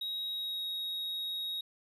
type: tone with pitch glide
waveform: triangle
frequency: 3803 to 3777 Hz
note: A#7 to A#7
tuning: +34 to +22 cents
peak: -33 dBFS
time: 0.01-1.61 s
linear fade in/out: 5 ms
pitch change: -12 cents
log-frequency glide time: 0.32-0.65 s
effects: none